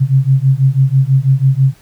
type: beating tone pair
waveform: sine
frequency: 131.2 / 137.3 Hz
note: C3 / C#3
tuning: +5 / -16 cents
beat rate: 6.1 Hz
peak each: -11 dBFS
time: 0-1.74 s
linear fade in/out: 20 ms
effects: pink hiss -48 dBFS RMS until 1.81 s